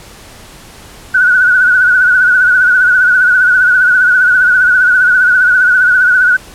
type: tone with vibrato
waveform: sine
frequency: 1480 Hz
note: F#6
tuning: in tune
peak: -5 dBFS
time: 1.14-6.37 s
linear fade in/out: 10 ms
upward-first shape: triangle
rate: 15 Hz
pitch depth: 74 cents each way
effects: pink hiss -35 dBFS RMS until 6.54 s + low-pass 12000 Hz 12 dB/octave